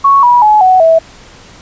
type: tone with pitch steps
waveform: sine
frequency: 1108.7 / 970.8 / 850 / 744.3 / 651.7 Hz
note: C#6 / B5 / G#5 / F#5 / E5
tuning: 0 / -30 / +40 / +10 / -20 cents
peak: -3 dBFS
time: 0.04-0.99 s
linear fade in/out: 10 ms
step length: 190 ms
effects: pink hiss -37 dBFS RMS until 1.61 s + resampled to 16000 Hz